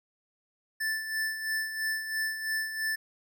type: tone with tremolo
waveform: square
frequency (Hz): 1760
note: A6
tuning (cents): 0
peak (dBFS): -28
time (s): 0.8-2.96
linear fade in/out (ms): 10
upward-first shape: sine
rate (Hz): 3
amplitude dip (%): 60
effects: none